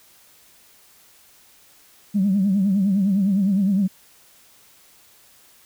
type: tone with vibrato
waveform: sine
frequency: 196 Hz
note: G3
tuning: in tune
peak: -15 dBFS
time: 2.14-3.88 s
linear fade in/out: 20 ms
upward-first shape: triangle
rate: 9.8 Hz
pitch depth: 120 cents each way
effects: tanh soft clip ceiling -11 dBFS + white hiss -53 dBFS RMS until 5.65 s

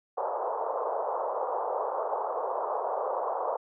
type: band-pass noise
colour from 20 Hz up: pink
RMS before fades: -31 dBFS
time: 0.17-3.57 s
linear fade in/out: 10 ms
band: 460 to 1100 Hz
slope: 48 dB/octave
effects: none

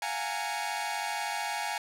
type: tone cluster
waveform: sawtooth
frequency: 688 / 734 / 830 / 923 / 2238 Hz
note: F5 / F#5 / G#5 / A#5 / C#7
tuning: -26 / -14 / -1 / -17 / +16 cents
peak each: -37 / -37 / -30 / -34 / -37 dBFS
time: 0.02-1.78 s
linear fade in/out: 2 ms
effects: low-pass 12000 Hz 12 dB/octave

